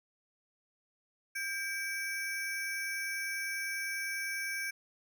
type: ring-modulated tone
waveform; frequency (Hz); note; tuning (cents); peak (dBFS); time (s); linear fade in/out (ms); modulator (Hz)
square; 1945; B6; -27; -32; 1.35-4.71; 10; 350
effects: none